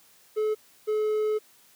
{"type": "tone pair in turn", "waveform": "triangle", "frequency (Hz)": [430, 428.4], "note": ["A4", "A4"], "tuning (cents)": [-40, -46], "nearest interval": "unison", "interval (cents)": 6, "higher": "first", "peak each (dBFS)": -21, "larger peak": "neither", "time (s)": [[0.36, 0.55], [0.87, 1.39]], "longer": "second", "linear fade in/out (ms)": 20, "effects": ["white hiss -58 dBFS RMS until 1.75 s", "high-pass 100 Hz 12 dB/octave"]}